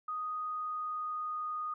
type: tone with pitch glide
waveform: sine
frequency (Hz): 1244.5 to 1235.2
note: D#6 to D#6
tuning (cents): 0 to -13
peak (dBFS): -34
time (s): 0.08-1.74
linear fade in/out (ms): 5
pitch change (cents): -13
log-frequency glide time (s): 0.34-1.57
effects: none